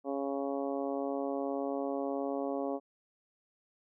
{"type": "harmonic tone", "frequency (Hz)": 138.59, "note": "C#3", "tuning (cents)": 0, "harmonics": [2, 3, 4, 5, 6, 7, 8], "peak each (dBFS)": [-36, -38, -37, -40, -45, -51, -48], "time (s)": [0.04, 2.8], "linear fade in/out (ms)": 50, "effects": []}